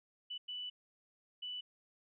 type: tone bursts at uneven times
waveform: sine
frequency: 2974 Hz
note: F#7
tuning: 8 cents sharp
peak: -40 dBFS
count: 3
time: 0.3-0.38 / 0.48-0.7 / 1.42-1.61 s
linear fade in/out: 10 ms
effects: none